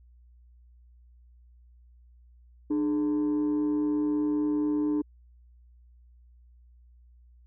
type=tone pair together; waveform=sine; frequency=299.2 / 423.1 Hz; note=D4 / G#4; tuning=+32 / +32 cents; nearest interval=tritone; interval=600 cents; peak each=-22 / -32 dBFS; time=2.7-5.02 s; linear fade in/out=10 ms; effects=tanh soft clip ceiling -22 dBFS + added 60 Hz sine -53 dBFS peak until 7.46 s